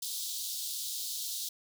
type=high-pass noise; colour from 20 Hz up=pink; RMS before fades=-37 dBFS; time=0.02-1.49 s; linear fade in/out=5 ms; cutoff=3500 Hz; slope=48 dB/octave; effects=none